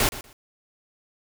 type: noise with echo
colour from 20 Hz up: pink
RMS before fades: -21 dBFS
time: 0-0.09 s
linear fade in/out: 2 ms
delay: 120 ms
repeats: 2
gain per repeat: -15 dB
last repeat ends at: 0.33 s
effects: none